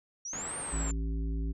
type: linear two-way sweep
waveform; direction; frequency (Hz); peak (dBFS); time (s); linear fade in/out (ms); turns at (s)
sine; up then down; 5588 to 8870 to 7170; -36; 0.25-0.92; 5; 0.57
type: low-pass noise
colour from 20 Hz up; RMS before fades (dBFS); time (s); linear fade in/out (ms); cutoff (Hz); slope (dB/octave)
white; -43; 0.33-0.91; 2; 1500; 12
type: harmonic tone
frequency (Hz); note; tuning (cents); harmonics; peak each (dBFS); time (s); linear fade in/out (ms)
55; A1; 0; 1 / 3 / 5 / 7; -30 / -41 / -41 / -49; 0.72-1.53; 20
effects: none